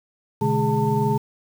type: tone cluster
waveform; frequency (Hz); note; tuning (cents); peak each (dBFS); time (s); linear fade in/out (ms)
sine; 125.3 / 146.6 / 211.9 / 414.1 / 894; B2 / D3 / G#3 / G#4 / A5; +25 / -3 / +35 / -5 / +27; -24; 0.41-1.18; 10
effects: tanh soft clip ceiling -6 dBFS + 7-bit